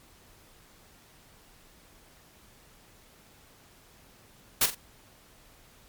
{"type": "noise with echo", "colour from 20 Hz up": "white", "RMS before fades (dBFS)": -22, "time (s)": [4.61, 4.66], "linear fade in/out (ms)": 5, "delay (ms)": 44, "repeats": 2, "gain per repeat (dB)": -10, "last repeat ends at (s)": 4.748, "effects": ["pink hiss -57 dBFS RMS until 5.88 s", "MP3 96 kbps"]}